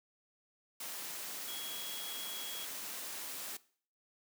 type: tone in noise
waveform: sine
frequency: 3322 Hz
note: G#7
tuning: in tune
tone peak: -44 dBFS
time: 1.48-2.65 s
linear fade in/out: 5 ms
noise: white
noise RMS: -43 dBFS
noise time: 0.8-3.57 s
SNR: -4 dB
effects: noise-tail reverb RT60 0.5 s tail -20 dB re dry + high-pass 200 Hz 12 dB/octave